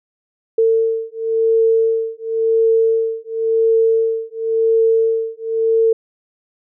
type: beating tone pair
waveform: sine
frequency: 450 / 450.94 Hz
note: A4 / A4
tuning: +39 / +43 cents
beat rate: 0.94 Hz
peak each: -16 / -16 dBFS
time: 0.58-5.93 s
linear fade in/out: 5 ms
effects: none